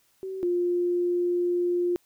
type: tone pair in turn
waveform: sine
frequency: 380.6 / 352.2 Hz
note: F#4 / F4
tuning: +49 / +15 cents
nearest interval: minor second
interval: 134 cents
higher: first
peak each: -31 / -22 dBFS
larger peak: second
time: 0.23-0.43 / 0.43-1.96 s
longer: second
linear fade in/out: 0 ms
effects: white hiss -66 dBFS RMS until 2.05 s